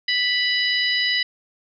harmonic tone, 987.8 Hz, B5, in tune, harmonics 2 / 3 / 4 / 5, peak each -22 / -24 / -25 / -26 dBFS, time 0.08-1.23 s, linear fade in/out 5 ms, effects none

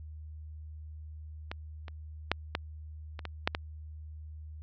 clicks, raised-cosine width 0.3 ms, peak -20 / -27 / -9 / -13 / -24 / -21 / -9 / -14 dBFS, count 8, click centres 1.515 / 1.882 / 2.316 / 2.551 / 3.192 / 3.253 / 3.475 / 3.549 s, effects added 77 Hz sine -42 dBFS peak until 4.62 s + low-pass 5000 Hz 12 dB/octave

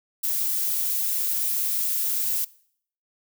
violet noise, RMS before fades -25 dBFS, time 0.23-2.45 s, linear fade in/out 10 ms, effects noise-tail reverb RT60 0.6 s tail -21 dB re dry

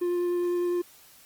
triangle tone with vibrato, 352 Hz, F4, 14 cents sharp, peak -22 dBFS, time 0.01-0.82 s, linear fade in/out 10 ms, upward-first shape sine, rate 9.9 Hz, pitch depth 8 cents each way, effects white hiss -54 dBFS RMS until 1.25 s + Opus 24 kbps

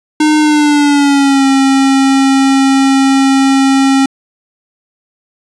square tone with pitch glide, 305.2 to 270.3 Hz, D#4 to C#4, -33 to -44 cents, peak -7 dBFS, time 0.2-4.06 s, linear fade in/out 5 ms, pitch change -211 cents, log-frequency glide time 0.39-1.47 s, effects resampled to 22050 Hz + 8-bit

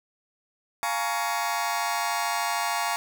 sawtooth chord, Bb minor seventh, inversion second, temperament just, 699.2 / 839.1 / 932.3 / 1118.8 Hz, F5 / Ab5 / Bb5 / Db6, +2 / +18 / 0 / +16 cents, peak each -27 dBFS, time 0.83-2.96 s, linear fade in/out 0 ms, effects none

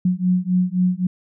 sine beating tone pair, 180 / 183.8 Hz, F#3 / F#3, -47 / -11 cents, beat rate 3.8 Hz, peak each -19 dBFS, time 0.05-1.07 s, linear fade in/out 5 ms, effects none

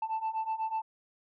sine beating tone pair, 879 / 887.1 Hz, A5 / A5, -2 / +14 cents, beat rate 8.1 Hz, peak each -33 / -31 dBFS, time 0.02-0.82 s, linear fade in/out 5 ms, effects tanh soft clip ceiling -27 dBFS

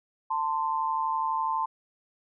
sine tone pair together, 890 / 1042 Hz, A5 / C6, +20 / -7 cents, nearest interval minor third, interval 273 cents, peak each -28 / -28 dBFS, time 0.3-1.66 s, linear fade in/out 10 ms, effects none

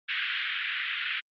pink band-pass noise, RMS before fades -31 dBFS, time 0.08-1.21 s, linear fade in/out 20 ms, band 1500 to 3400 Hz, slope 48 dB/octave, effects Opus 48 kbps

